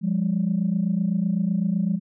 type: tone pair together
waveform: sine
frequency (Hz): 175.6 / 203.5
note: F3 / G#3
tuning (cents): +10 / -35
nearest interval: minor third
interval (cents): 255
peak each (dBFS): -22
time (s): 0.01-2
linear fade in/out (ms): 50
effects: tanh soft clip ceiling -14 dBFS